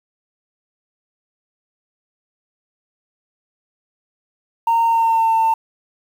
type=tone with pitch glide; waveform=sine; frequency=920 to 898.5 Hz; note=A#5 to A5; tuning=-23 to +36 cents; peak=-11 dBFS; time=4.67-5.54 s; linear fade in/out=5 ms; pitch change=-41 cents; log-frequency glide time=4.84-5.3 s; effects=tanh soft clip ceiling -10 dBFS + 7-bit